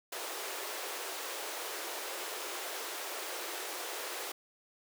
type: high-pass noise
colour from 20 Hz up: pink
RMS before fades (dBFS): -40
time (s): 0.12-4.32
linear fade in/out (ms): 5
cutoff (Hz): 350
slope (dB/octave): 48
effects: none